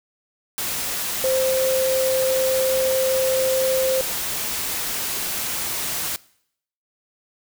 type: tone in noise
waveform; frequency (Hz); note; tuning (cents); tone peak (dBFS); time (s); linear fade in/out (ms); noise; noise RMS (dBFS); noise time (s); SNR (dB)
sine; 523.3; C5; 0; -18; 1.24-4.01; 0; white; -26; 0.58-6.16; +5
effects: noise-tail reverb RT60 0.7 s tail -22 dB re dry